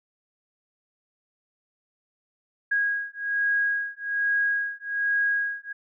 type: beating tone pair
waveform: sine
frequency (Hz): 1643 / 1644.2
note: G#6 / G#6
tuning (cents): -19 / -18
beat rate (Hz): 1.2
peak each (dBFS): -26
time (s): 2.71-5.73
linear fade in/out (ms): 10
effects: none